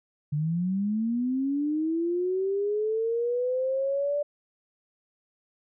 sine linear sweep, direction up, 143.8 to 587.3 Hz, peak -24 dBFS, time 0.32-4.23 s, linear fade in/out 10 ms, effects none

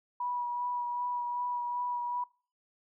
sine tone with vibrato, 973 Hz, B5, 26 cents flat, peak -31 dBFS, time 0.2-2.24 s, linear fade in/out 5 ms, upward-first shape sine, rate 2.6 Hz, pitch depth 15 cents each way, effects noise-tail reverb RT60 0.4 s tail -21 dB re dry

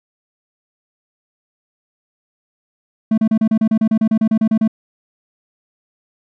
triangle tone bursts, 220 Hz, A3, in tune, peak -9 dBFS, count 16, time 3.11-4.678 s, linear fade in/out 5 ms, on 68 ms, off 32 ms, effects none

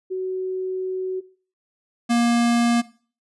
sine / square tone pair in turn, 373.7 / 236.2 Hz, F#4 / A#3, +17 / +23 cents, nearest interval minor sixth, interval 794 cents, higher first, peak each -23 / -17 dBFS, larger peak second, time 0.1-1.21 / 2.09-2.82 s, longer first, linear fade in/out 20 ms, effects noise-tail reverb RT60 0.4 s tail -18 dB re dry + resampled to 24000 Hz

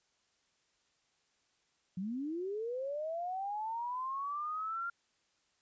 sine linear sweep, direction up, 174.61 to 1399 Hz, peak -35 dBFS, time 1.97-4.9 s, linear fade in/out 5 ms, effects white hiss -75 dBFS RMS until 5.61 s + resampled to 16000 Hz

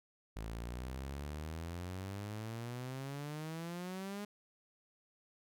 sawtooth exponential sweep, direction up, 53.1 to 207.8 Hz, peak -37 dBFS, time 0.36-4.25 s, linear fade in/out 5 ms, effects none

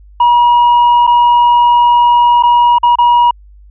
triangle tone with dropouts, 960 Hz, B5, 49 cents flat, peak -3 dBFS, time 0.2-3.31 s, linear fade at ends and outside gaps 5 ms, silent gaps 1.068-1.074 / 2.426-2.434 / 2.785-2.831 / 2.956-2.985 s, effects added 50 Hz sine -36 dBFS peak until 3.7 s + resampled to 8000 Hz

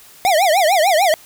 square tone with vibrato, 698.5 Hz, F5, in tune, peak -12 dBFS, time 0.25-1.14 s, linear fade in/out 0 ms, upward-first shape triangle, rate 6.7 Hz, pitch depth 290 cents each way, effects white hiss -44 dBFS RMS until 1.25 s

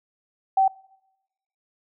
sine tone, 770 Hz, G5, 31 cents flat, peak -15 dBFS, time 0.57-0.68 s, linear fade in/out 5 ms, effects noise-tail reverb RT60 0.9 s tail -23 dB re dry

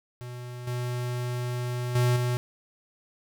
square tone with level steps, 123 Hz, B2, 7 cents flat, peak -37 / -29 / -21 / -25 dBFS, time 0.21-2.37 s, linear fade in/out 0 ms, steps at 0.67 / 1.95 / 2.16 s, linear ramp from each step 5 ms, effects none

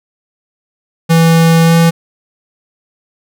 square tone with pitch glide, 164.81 to 166.53 Hz, E3 to E3, 0 to +18 cents, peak -6 dBFS, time 1.09-1.91 s, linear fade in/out 20 ms, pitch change +18 cents, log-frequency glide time 1.64-1.75 s, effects none

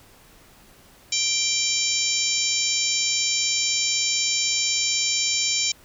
harmonic tone, 784 Hz, G5, in tune, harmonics 3 / 4 / 5 / 6 / 7 / 8 / 9, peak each -29 / -30 / -29 / -32 / -26 / -30 / -26 dBFS, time 1.12-5.72 s, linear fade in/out 5 ms, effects pink hiss -52 dBFS RMS until 5.84 s

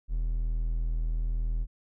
triangle tone, 40.52 Hz, E1, 29 cents flat, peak -24 dBFS, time 0.08-1.67 s, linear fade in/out 50 ms, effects none

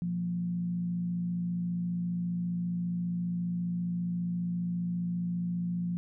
sine tone with frequency modulation, 175.6 Hz, F3, 10 cents sharp, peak -29 dBFS, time 0.02-5.97 s, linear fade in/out 0 ms, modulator 54.8 Hz, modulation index 0.35, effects none

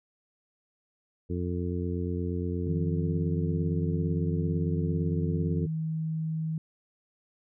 harmonic tone, 88.5 Hz, F2, 23 cents sharp, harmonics 1 / 2 / 3 / 4 / 5, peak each -31 / -34 / -36 / -37 / -38 dBFS, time 1.29-5.67 s, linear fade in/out 20 ms
sine tone, 159.2 Hz, D#3, 40 cents sharp, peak -28 dBFS, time 2.67-6.58 s, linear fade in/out 2 ms
effects none

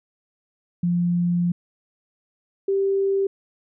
sine tone pair in turn, 174.5 / 391.7 Hz, F3 / G4, -1 / -1 cents, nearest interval octave + major second, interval 1400 cents, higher second, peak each -18 dBFS, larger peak neither, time 0.83-1.52 / 2.68-3.27 s, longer first, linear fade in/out 5 ms, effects none

